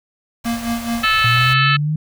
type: band-stop noise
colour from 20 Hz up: pink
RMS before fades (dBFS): -32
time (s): 0.44-1.54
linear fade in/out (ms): 10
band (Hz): 140 to 520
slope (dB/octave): 48
type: tone with tremolo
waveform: square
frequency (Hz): 233.1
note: A#3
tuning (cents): 0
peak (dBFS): -18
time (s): 0.45-1.05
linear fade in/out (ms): 10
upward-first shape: sine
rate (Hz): 4.7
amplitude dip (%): 70
type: harmonic tone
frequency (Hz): 436.6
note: A4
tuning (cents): -13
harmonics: 3 / 4 / 5 / 6 / 7 / 8 / 9 / 10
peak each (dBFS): -17 / -19 / -27 / -19 / -22 / -32 / -25 / -29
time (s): 1.03-1.77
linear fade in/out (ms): 10
type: exponential sweep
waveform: sine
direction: up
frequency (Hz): 116.54 to 156.8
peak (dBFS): -16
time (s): 1.24-1.96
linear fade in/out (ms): 5
effects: none